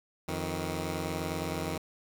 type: tone pair together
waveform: 10% pulse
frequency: 88.62 / 157.9 Hz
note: F2 / D#3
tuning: +26 / +26 cents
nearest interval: minor seventh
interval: 1000 cents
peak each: -26 dBFS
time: 0.28-1.78 s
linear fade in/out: 5 ms
effects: 8-bit